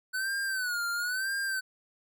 square tone with vibrato, 1496 Hz, F#6, 19 cents sharp, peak -30 dBFS, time 0.13-1.61 s, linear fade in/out 20 ms, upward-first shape sine, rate 1 Hz, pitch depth 120 cents each way, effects none

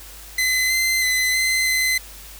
sawtooth tone with pitch steps, 2033 / 2068 / 2024 / 2055 / 2043 Hz, B6 / C7 / B6 / C7 / C7, +50 / -21 / +42 / -32 / -42 cents, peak -14 dBFS, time 0.38-1.98 s, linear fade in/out 5 ms, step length 320 ms, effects added 50 Hz sine -42 dBFS peak until 2.39 s + white hiss -41 dBFS RMS until 2.39 s

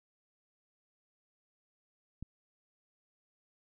click, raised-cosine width 5 ms, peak -29 dBFS, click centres 2.226 s, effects none

